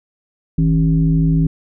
sine tone with frequency modulation, 159.7 Hz, D#3, 45 cents sharp, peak -11 dBFS, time 0.58-1.47 s, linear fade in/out 5 ms, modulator 114 Hz, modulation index 0.76, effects none

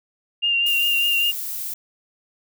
sine tone with vibrato, 2794 Hz, F7, in tune, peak -17 dBFS, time 0.42-1.32 s, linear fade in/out 20 ms, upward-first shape triangle, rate 5 Hz, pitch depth 28 cents each way
violet noise, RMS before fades -29 dBFS, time 0.66-1.74 s, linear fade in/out 5 ms
effects none

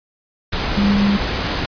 sine tone in noise, 201.8 Hz, G#3, 49 cents flat, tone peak -13 dBFS, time 0.77-1.17 s, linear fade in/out 10 ms, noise pink, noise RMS -21 dBFS, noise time 0.52-1.66 s, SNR +5 dB, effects resampled to 11025 Hz

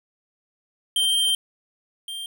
square tone pair in turn, 3152 / 3176 Hz, G7 / G7, +9 / +22 cents, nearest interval unison, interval 13 cents, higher second, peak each -19 / -31 dBFS, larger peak first, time 0.96-1.35 / 2.08-2.26 s, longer first, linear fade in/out 2 ms, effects none

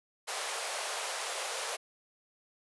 pink high-pass noise, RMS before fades -36 dBFS, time 0.27-1.77 s, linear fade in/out 20 ms, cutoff 460 Hz, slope 48 dB/octave, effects resampled to 24000 Hz

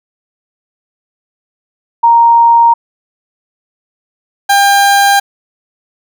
sine / 30% pulse tone pair in turn, 932.3 / 799.6 Hz, A#5 / G5, 0 / +34 cents, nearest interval minor third, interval 266 cents, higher first, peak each -3 / -3 dBFS, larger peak neither, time 2.03-2.74 / 4.49-5.2 s, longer neither, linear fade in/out 10 ms, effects none

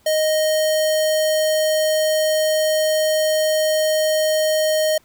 square tone with notch filter, 622.3 Hz, D#5, in tune, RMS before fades -18 dBFS, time 0.06-4.98 s, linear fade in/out 5 ms, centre 1300 Hz, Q 0.74, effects pink hiss -57 dBFS RMS until 5.04 s

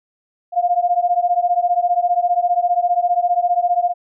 sine beating tone pair, 698.5 / 713.5 Hz, F5 / F5, 0 / +37 cents, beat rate 15 Hz, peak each -17 dBFS, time 0.52-3.94 s, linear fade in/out 50 ms, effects none

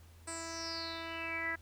10% pulse tone with low-pass filter sweep, 329.6 Hz, E4, in tune, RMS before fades -40 dBFS, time 0.27-1.56 s, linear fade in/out 10 ms, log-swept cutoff 8500 to 1800 Hz, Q 9.5, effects added 83 Hz sine -55 dBFS peak until 1.61 s + pink hiss -64 dBFS RMS until 1.61 s

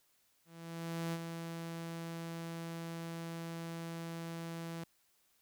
sawtooth tone with ADSR envelope, 166.4 Hz, E3, 17 cents sharp, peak -31 dBFS, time 0.45-4.84 s, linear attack 680 ms, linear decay 49 ms, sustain -6 dB, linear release 5 ms, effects white hiss -73 dBFS RMS until 5.41 s

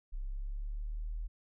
sine exponential sweep, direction up, 32.7 to 40.56 Hz, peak -35 dBFS, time 0.12-1.28 s, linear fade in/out 20 ms, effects none

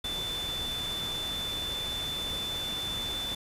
sine tone in noise, 3520 Hz, A7, in tune, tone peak -32 dBFS, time 0.04-3.35 s, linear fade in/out 5 ms, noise pink, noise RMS -39 dBFS, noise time 0.04-3.35 s, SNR +4 dB, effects resampled to 32000 Hz

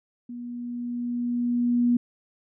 sine tone with level ramp, 241.4 Hz, B3, 39 cents flat, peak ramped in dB -34 to -17 dBFS, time 0.29-1.97 s, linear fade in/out 5 ms, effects none

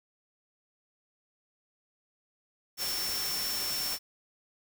sine tone in noise, 5420 Hz, E8, 47 cents sharp, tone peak -33 dBFS, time 2.77-3.99 s, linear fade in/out 50 ms, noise white, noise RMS -35 dBFS, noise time 2.77-3.99 s, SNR -1 dB, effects none

